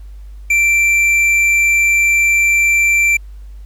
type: tone with tanh clipping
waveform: sine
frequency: 2349 Hz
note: D7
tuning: in tune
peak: -11 dBFS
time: 0.5-3.17 s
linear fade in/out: 5 ms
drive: 8 dB
effects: added 50 Hz sine -30 dBFS peak until 3.65 s + pink hiss -56 dBFS RMS until 3.65 s